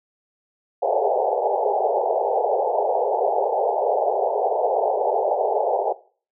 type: band-pass noise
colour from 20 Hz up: white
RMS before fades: -21 dBFS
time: 0.82-5.93 s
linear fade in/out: 10 ms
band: 400 to 860 Hz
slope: 96 dB/octave
effects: noise-tail reverb RT60 0.4 s tail -18 dB re dry